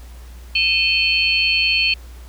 sine tone cluster, 2476 / 2646 / 3095 / 4382 Hz, D#7 / E7 / G7 / C#8, -9 / +6 / -23 / -21 cents, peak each -20 dBFS, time 0.55-1.94 s, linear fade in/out 5 ms, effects added 60 Hz sine -35 dBFS peak until 2.28 s + pink hiss -48 dBFS RMS until 2.28 s

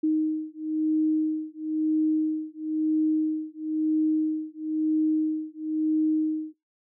sine beating tone pair, 311.1 / 312.1 Hz, D#4 / D#4, 0 / +5 cents, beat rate 1 Hz, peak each -26 dBFS, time 0.03-6.54 s, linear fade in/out 10 ms, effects noise-tail reverb RT60 0.2 s tail -24 dB re dry

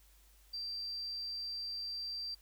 sine tone, 4699 Hz, D8, in tune, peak -38 dBFS, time 0.53-2.35 s, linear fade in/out 10 ms, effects added 50 Hz sine -62 dBFS peak until 2.41 s + white hiss -67 dBFS RMS until 2.41 s

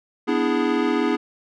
square chord, E dominant seventh, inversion second, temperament equal, 246.9 / 293.7 / 329.6 / 415.3 Hz, B3 / D4 / E4 / G#4, 0 / 0 / 0 / 0 cents, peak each -25 dBFS, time 0.27-1.17 s, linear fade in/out 20 ms, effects low-pass 3000 Hz 12 dB/octave

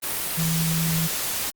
sine tone in noise, 163.5 Hz, E3, 14 cents flat, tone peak -22 dBFS, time 0.37-1.08 s, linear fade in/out 20 ms, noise white, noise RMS -27 dBFS, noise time 0.02-1.51 s, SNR +2 dB, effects Opus 32 kbps

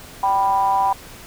triangle ring-modulated tone, 103.83 Hz, G#2, in tune, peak -10 dBFS, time 0.23-0.93 s, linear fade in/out 5 ms, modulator 882 Hz, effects pink hiss -40 dBFS RMS until 1.26 s

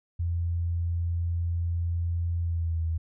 sine tone with pitch glide, 85.3 to 81.64 Hz, F2 to E2, -40 to -16 cents, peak -25 dBFS, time 0.19-2.98 s, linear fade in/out 10 ms, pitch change -76 cents, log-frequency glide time 2.41-2.83 s, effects none

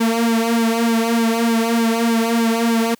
sawtooth tone with flanger, 229.5 Hz, A#3, 27 cents flat, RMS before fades -17 dBFS, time 0-2.95 s, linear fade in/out 10 ms, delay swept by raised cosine 1.5 to 3.8 ms, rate 3.3 Hz, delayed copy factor -1, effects white hiss -55 dBFS RMS until 2.99 s

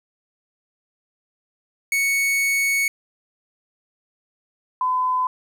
45% pulse / sine tone pair in turn, 2220 / 1013.2 Hz, C#7 / B5, +2 / +44 cents, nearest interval octave + major second, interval 1358 cents, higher first, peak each -18 dBFS, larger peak neither, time 1.92-2.88 / 4.81-5.27 s, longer first, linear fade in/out 2 ms, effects 10-bit

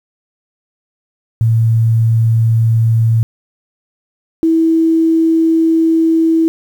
sine tone pair in turn, 113.5 / 325.5 Hz, A#2 / E4, -46 / -22 cents, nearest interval octave + tritone, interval 1824 cents, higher second, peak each -8 dBFS, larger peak neither, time 1.41-3.23 / 4.43-6.48 s, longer second, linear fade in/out 0 ms, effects 7-bit

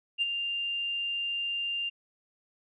sine tone with ADSR envelope, 2794 Hz, F7, in tune, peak -22 dBFS, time 0.18-1.9 s, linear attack 38 ms, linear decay 24 ms, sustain -7 dB, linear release 19 ms, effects tanh soft clip ceiling -18 dBFS

